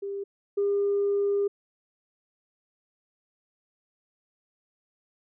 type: tone pair in turn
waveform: sine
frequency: 398.2 / 402.8 Hz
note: G4 / G4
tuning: +27 / +47 cents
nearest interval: unison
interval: 20 cents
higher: second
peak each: -30 / -21 dBFS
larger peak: second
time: 0.02-0.24 / 0.57-1.48 s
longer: second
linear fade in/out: 10 ms
effects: tanh soft clip ceiling -18 dBFS